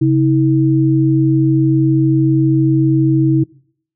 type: tone pair together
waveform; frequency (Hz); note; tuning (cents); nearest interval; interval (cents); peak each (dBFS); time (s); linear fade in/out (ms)
sine; 135.4 / 320.9; C#3 / E4; -40 / -46; octave + minor third; 1494; -12; 0.01-3.44; 10
effects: noise-tail reverb RT60 0.6 s tail -23 dB re dry